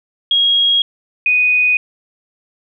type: tone pair in turn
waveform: sine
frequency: 3284 / 2486 Hz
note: G#7 / D#7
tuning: -20 / -2 cents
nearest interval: perfect fourth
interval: 482 cents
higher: first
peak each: -10 dBFS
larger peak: neither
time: 0.31-0.82 / 1.26-1.77 s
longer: neither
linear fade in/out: 2 ms
effects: none